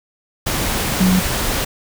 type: tone in noise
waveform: sine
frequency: 185 Hz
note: F#3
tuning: in tune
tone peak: -11 dBFS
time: 1-1.2 s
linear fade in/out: 10 ms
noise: pink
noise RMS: -20 dBFS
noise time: 0.46-1.65 s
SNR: +6 dB
effects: none